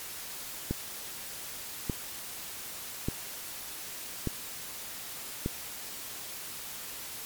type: click train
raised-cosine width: 3 ms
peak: -16 dBFS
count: 5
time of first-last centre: 0.71-5.461 s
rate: 0.842 Hz
effects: white hiss -41 dBFS RMS until 7.25 s + MP3 96 kbps